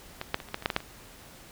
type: clicks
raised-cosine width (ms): 0.3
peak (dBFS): -17 / -9 / -24 / -28 / -14 / -25 / -8 / -12 / -8 / -26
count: 10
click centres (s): 0.214 / 0.344 / 0.402 / 0.487 / 0.544 / 0.624 / 0.659 / 0.702 / 0.764 / 0.804
effects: pink hiss -50 dBFS RMS until 1.51 s